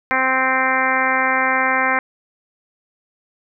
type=harmonic tone; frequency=261 Hz; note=C4; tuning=4 cents flat; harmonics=1 / 2 / 3 / 4 / 5 / 6 / 7 / 8 / 9; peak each=-28 / -26 / -23 / -22 / -25 / -22 / -23 / -22 / -28 dBFS; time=0.11-1.99 s; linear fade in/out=0 ms; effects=none